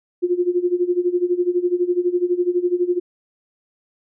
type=tone with tremolo; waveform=sine; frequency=355.3 Hz; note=F4; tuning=30 cents sharp; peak=-13 dBFS; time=0.22-3 s; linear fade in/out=20 ms; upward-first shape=sine; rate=12 Hz; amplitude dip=85%; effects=none